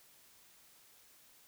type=silence; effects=white hiss -63 dBFS RMS until 1.47 s

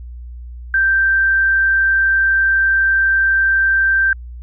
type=tone; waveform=sine; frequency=1568 Hz; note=G6; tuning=in tune; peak=-11 dBFS; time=0.74-4.13 s; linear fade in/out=2 ms; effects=added 60 Hz sine -29 dBFS peak until 4.42 s

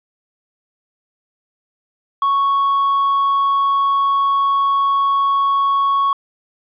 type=tone with hard clipping; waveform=triangle; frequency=1108.7 Hz; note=C#6; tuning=in tune; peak=-12 dBFS; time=2.22-6.13 s; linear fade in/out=2 ms; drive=1 dB; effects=resampled to 8000 Hz

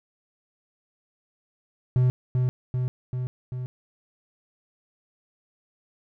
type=tone with echo; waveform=triangle; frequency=126.2 Hz; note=B2; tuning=38 cents sharp; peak=-15 dBFS; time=1.96-2.1 s; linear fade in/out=0 ms; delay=390 ms; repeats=4; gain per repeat=-3 dB; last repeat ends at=3.66 s; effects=none

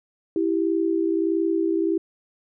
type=tone pair together; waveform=sine; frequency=329.5 / 391 Hz; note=E4 / G4; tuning=-1 / -4 cents; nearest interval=minor third; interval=297 cents; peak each=-21 / -24 dBFS; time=0.36-1.98 s; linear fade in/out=2 ms; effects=none

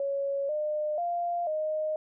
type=tone with pitch steps; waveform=sine; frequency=556 / 605 / 695 / 619 Hz; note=C#5 / D#5 / F5 / D#5; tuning=+5 / -49 / -9 / -9 cents; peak=-27 dBFS; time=0-1.96 s; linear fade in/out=2 ms; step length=490 ms; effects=none

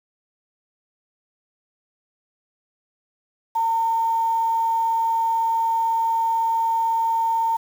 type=tone with quantisation; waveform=sine; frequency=909 Hz; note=A#5; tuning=44 cents flat; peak=-18 dBFS; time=3.55-7.57 s; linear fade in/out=10 ms; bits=7; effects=none

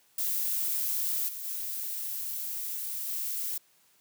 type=noise with level steps; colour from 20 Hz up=violet; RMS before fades=-30 / -39 / -35 / -33 dBFS; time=0.18-3.58 s; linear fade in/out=5 ms; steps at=1.28 / 1.44 / 3.08 s; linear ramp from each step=10 ms; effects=white hiss -65 dBFS RMS until 4 s + high-pass 100 Hz 12 dB/octave

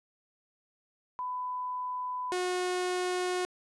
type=tone pair in turn; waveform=sine / sawtooth; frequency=1000 / 362.7 Hz; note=B5 / F#4; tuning=+21 / -34 cents; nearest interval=octave + tritone; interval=1755 cents; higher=first; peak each=-32 / -25 dBFS; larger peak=second; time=1.19-2.32 / 2.32-3.45 s; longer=neither; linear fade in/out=0 ms; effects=resampled to 24000 Hz

